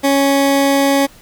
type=tone; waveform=20% pulse; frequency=277.2 Hz; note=C#4; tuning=in tune; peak=-6 dBFS; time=0.03-1.07 s; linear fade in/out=20 ms; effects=pink hiss -44 dBFS RMS until 1.21 s